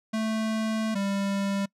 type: tone pair in turn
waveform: square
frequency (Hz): 220 / 197.93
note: A3 / G3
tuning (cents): 0 / +17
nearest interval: major second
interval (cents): 183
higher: first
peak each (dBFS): -26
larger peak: neither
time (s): 0.13-0.95 / 0.95-1.66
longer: first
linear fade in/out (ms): 10
effects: noise-tail reverb RT60 0.1 s tail -24 dB re dry + low-pass 9000 Hz 12 dB/octave